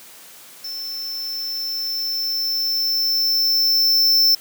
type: tone with level ramp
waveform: square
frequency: 5330 Hz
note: E8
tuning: 18 cents sharp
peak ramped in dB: -28 to -12 dBFS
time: 0.64-4.35 s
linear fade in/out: 5 ms
effects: white hiss -43 dBFS RMS until 4.4 s + high-pass 150 Hz 12 dB/octave